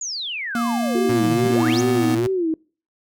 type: exponential two-way sweep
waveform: sine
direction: down then up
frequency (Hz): 7080 to 118 to 7080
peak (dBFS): -25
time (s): 0.01-1.81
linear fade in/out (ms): 5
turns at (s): 1.42
type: tone with pitch glide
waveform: square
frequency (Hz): 235.3 to 249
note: A#3 to B3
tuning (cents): +16 to +14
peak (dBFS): -21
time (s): 0.55-2.15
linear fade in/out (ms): 2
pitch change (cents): +98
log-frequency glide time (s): 1.47-1.77
type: tone with vibrato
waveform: sine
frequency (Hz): 349.2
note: F4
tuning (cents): 0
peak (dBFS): -18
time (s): 0.95-2.54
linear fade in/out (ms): 2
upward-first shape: sine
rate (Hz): 2.4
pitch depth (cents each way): 160
type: tone with tremolo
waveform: sawtooth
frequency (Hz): 117.5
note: A#2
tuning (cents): +14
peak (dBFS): -18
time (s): 1.09-2.27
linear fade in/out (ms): 5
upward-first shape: sine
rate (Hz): 14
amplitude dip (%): 30
effects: noise-tail reverb RT60 0.4 s tail -25 dB re dry